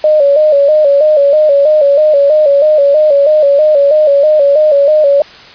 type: tone with vibrato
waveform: sine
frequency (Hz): 587.3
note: D5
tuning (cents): 0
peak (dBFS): -4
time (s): 0.04-5.22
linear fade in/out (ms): 2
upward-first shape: square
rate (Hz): 3.1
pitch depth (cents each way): 74
effects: white hiss -34 dBFS RMS until 5.54 s + resampled to 11025 Hz